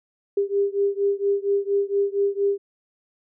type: beating tone pair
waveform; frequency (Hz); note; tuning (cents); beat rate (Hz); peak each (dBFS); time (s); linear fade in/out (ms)
sine; 398.5 / 402.8; G4 / G4; +28 / +47; 4.3; -22 / -23; 0.37-2.58; 5
effects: none